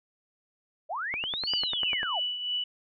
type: linear two-way sweep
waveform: sine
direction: up then down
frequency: 554.4 to 4868 to 554.4 Hz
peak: -30 dBFS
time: 0.89-2.2 s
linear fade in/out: 20 ms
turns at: 1.53 s
type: click train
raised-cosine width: 0.5 ms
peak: -20 dBFS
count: 10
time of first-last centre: 1.14-2.031 s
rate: 10.1 Hz
type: tone with tremolo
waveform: sine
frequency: 2960 Hz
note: F#7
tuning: in tune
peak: -26 dBFS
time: 1.47-2.64 s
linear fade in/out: 5 ms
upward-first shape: triangle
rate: 3 Hz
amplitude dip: 60%
effects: none